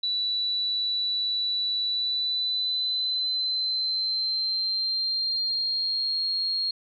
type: tone with pitch glide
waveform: sine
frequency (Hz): 3951 to 4259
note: B7 to C8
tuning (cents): 0 to +30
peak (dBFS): -24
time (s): 0.03-6.71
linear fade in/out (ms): 5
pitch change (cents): +130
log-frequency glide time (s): 1.87-6.24
effects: none